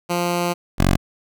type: tone pair in turn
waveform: 10% pulse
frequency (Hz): 174.61 / 46.09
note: F3 / F#1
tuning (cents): 0 / -6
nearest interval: octave + major seventh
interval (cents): 2306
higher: first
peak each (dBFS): -11 / -6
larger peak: second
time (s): 0.09-0.54 / 0.78-0.97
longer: first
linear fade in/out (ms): 20
effects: none